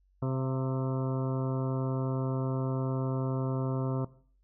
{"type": "harmonic tone with a mistuned harmonic", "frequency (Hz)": 131.3, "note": "C3", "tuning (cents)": 6, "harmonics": [1, 2, 3, 4, 5, 7, 8, 9, 10], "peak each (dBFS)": [-29, -35, -39, -41, -43, -46, -47, -48, -49], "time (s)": [0.22, 4.05], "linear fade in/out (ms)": 5, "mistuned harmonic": 5, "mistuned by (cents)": 28, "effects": ["noise-tail reverb RT60 0.5 s tail -19 dB re dry", "added 47 Hz sine -64 dBFS peak until 4.43 s"]}